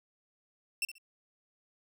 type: tone with echo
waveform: sawtooth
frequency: 2695 Hz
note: E7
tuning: 38 cents sharp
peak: -26 dBFS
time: 0.82-0.85 s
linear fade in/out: 2 ms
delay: 66 ms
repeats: 2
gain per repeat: -13 dB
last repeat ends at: 0.982 s
effects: none